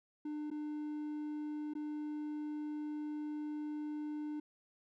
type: tone with dropouts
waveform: triangle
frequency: 300 Hz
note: D4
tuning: 37 cents sharp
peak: -36 dBFS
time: 0.25-4.4 s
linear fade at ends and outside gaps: 5 ms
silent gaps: 0.503-0.512 / 1.737-1.751 s
effects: none